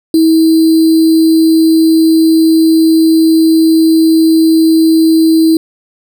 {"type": "tone with sample-and-hold", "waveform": "sine", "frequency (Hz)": 322.3, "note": "E4", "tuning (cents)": -39, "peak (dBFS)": -4, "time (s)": [0.14, 5.57], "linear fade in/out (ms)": 2, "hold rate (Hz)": 4410, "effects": []}